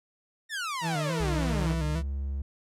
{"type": "exponential sweep", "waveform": "sawtooth", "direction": "down", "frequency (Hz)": [1864.7, 139.4], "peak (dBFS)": -27, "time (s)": [0.49, 1.76], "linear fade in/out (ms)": 50}
{"type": "tone with vibrato", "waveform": "40% pulse", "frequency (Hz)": 157.8, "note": "D#3", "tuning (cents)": 25, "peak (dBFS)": -28, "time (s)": [0.81, 2.03], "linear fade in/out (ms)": 50, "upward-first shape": "square", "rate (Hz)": 3.5, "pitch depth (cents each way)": 69}
{"type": "tone with pitch glide", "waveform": "triangle", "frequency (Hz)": [63.4, 69.14], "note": ["B1", "C#2"], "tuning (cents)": [46, -4], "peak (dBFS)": -27, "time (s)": [1.2, 2.42], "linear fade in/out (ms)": 5, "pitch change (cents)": 150, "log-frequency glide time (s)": [1.8, 1.94]}
{"effects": ["low-pass 10000 Hz 12 dB/octave"]}